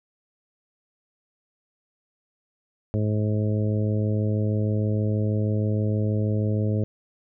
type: harmonic tone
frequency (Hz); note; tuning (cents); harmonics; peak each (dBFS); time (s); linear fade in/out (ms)
106.3; G#2; +41; 1 / 2 / 3 / 4 / 5 / 6; -22 / -28 / -33 / -33 / -34 / -40; 2.94-6.84; 0
effects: none